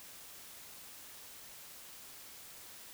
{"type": "silence", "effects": ["white hiss -52 dBFS RMS until 2.93 s"]}